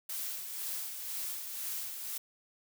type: noise with tremolo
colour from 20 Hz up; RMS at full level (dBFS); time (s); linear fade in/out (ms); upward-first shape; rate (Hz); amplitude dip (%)
blue; -37; 0.09-2.18; 5; sine; 2; 45
effects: none